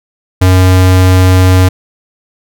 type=tone; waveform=square; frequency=92.5 Hz; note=F#2; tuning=in tune; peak=-4 dBFS; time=0.41-1.69 s; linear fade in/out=10 ms; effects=none